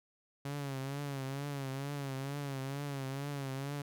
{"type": "tone with vibrato", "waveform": "sawtooth", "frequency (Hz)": 138.59, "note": "C#3", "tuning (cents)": 0, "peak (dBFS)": -33, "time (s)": [0.45, 3.82], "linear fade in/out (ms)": 5, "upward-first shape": "triangle", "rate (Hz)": 2.2, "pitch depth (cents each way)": 83, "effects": []}